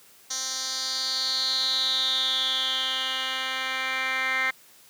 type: tone with band-pass filter sweep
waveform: 10% pulse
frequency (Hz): 261.6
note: C4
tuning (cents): 0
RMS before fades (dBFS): -27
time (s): 0.3-4.51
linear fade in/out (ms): 10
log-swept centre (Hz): 5600 to 2100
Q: 7.2
effects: white hiss -54 dBFS RMS until 4.89 s + high-pass 100 Hz 12 dB/octave